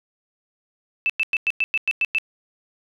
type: tone bursts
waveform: sine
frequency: 2637 Hz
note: E7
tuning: in tune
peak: -17 dBFS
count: 9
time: 1.06-2.184 s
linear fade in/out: 0 ms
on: 36 ms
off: 100 ms
effects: none